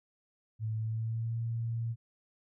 sine tone with pitch glide, 109.9 to 115.3 Hz, A2 to A#2, -2 to -19 cents, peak -31 dBFS, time 0.59-1.96 s, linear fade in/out 50 ms, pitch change +83 cents, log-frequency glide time 0.76-1.38 s, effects none

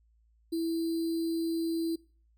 sine tone with sample-and-hold, 329.6 Hz, E4, in tune, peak -28 dBFS, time 0.52-1.96 s, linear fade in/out 10 ms, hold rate 4410 Hz, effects noise-tail reverb RT60 0.4 s tail -23 dB re dry + added 56 Hz sine -63 dBFS peak until 2.37 s

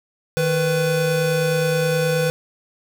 square tone pair together, 156.2 / 498.1 Hz, D#3 / B4, +7 / +15 cents, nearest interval octave + minor sixth, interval 2008 cents, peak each -22 / -20 dBFS, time 0.37-2.3 s, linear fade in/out 0 ms, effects none

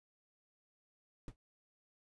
brown noise with exponential decay, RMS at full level -42 dBFS, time 1.28-1.36 s, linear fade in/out 1 ms, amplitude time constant 17 ms, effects resampled to 24000 Hz

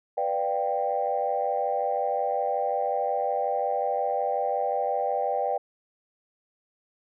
sine chord, G dominant seventh, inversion first, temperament equal, 493.9 / 587.3 / 698.5 / 784 Hz, B4 / D5 / F5 / G5, 0 / 0 / 0 / 0 cents, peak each -30 / -29 / -31 / -27 dBFS, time 0.17-5.58 s, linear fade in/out 10 ms, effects tanh soft clip ceiling -14 dBFS

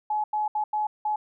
sine tone bursts at uneven times, 849 Hz, G#5, 38 cents sharp, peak -23 dBFS, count 5, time 0.1-0.24 / 0.33-0.48 / 0.55-0.64 / 0.73-0.87 / 1.05-1.16 s, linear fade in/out 5 ms, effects none

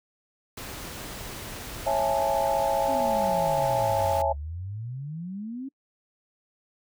pink noise, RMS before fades -38 dBFS, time 0.57-4.22 s, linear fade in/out 5 ms
sine chord, A major seventh, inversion first, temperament just, 550 / 660 / 825 / 880 Hz, C#5 / E5 / G#5 / A5, -14 / +2 / -12 / 0 cents, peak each -27 / -27 / -27 / -29 dBFS, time 1.86-4.33 s, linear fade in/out 10 ms
sine exponential two-way sweep, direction down then up, 277.2 to 70.2 to 277.2 Hz, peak -32 dBFS, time 2.88-5.69 s, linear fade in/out 10 ms, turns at 4.36 s
effects noise-tail reverb RT60 0.1 s tail -25 dB re dry

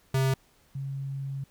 square / sine tone pair in turn, 133.1 / 136.92 Hz, C3 / C#3, +30 / -21 cents, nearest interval unison, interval 49 cents, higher second, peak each -23 / -31 dBFS, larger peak first, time 0.14-0.34 / 0.75-1.44 s, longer second, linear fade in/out 5 ms, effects pink hiss -63 dBFS RMS until 1.5 s

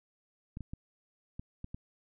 clicks, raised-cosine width 5 ms, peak -28 dBFS, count 6, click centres 0.571 / 0.607 / 0.735 / 1.395 / 1.644 / 1.745 s, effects none

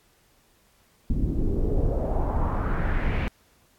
brown noise with low-pass filter sweep, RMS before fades -24 dBFS, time 1.1-3.28 s, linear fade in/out 0 ms, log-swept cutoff 230 to 2600 Hz, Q 2.9, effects pink hiss -62 dBFS RMS until 3.78 s + AAC 64 kbps

